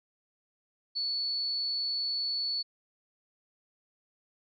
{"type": "tone", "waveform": "sine", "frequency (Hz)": 4435, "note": "C#8", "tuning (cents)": 0, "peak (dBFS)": -29, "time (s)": [0.95, 2.63], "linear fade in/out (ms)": 20, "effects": []}